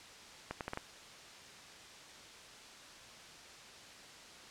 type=accelerating click train; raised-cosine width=0.5 ms; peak=-23 dBFS; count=5; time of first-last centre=0.51-0.774 s; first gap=98 ms; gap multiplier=0.74; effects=white hiss -53 dBFS RMS until 4.5 s + low-pass 6000 Hz 12 dB/octave